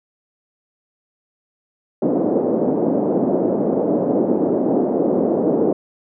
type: band-pass noise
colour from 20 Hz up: pink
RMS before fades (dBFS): -18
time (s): 2.02-5.73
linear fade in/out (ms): 5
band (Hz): 220 to 580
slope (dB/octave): 24
effects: none